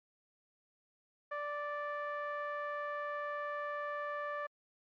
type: tone with low-pass filter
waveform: sawtooth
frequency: 586 Hz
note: D5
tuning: 4 cents flat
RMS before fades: -39 dBFS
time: 1.31-4.47 s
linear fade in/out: 10 ms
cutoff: 1500 Hz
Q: 6.9
effects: MP3 48 kbps